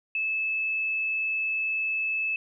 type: tone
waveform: sine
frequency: 2611 Hz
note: E7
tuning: 17 cents flat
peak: -25 dBFS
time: 0.15-2.36 s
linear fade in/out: 2 ms
effects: none